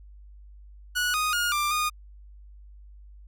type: tone with pitch steps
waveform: sawtooth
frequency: 1466 / 1242 / 1429 / 1186 / 1227 Hz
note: F#6 / D#6 / F6 / D6 / D#6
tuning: -16 / -3 / +39 / +17 / -25 cents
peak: -20 dBFS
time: 0.95-1.9 s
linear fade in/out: 20 ms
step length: 190 ms
effects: added 50 Hz sine -45 dBFS peak until 3.27 s